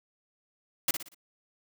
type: noise with echo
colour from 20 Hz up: white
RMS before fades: -25 dBFS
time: 0.88-0.91 s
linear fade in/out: 5 ms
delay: 59 ms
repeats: 4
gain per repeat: -8 dB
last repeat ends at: 1.146 s
effects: none